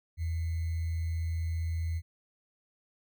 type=tone with sample-and-hold; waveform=sine; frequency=82.41 Hz; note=E2; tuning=in tune; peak=-29 dBFS; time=0.17-2.02 s; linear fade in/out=50 ms; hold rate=2100 Hz; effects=none